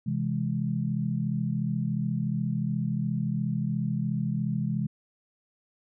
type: chord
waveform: sine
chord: C augmented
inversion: none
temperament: equal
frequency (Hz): 130.81 / 164.81 / 207.7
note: C3 / E3 / G#3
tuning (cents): 0 / 0 / 0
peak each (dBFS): -30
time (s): 0.06-4.87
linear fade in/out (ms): 10
effects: none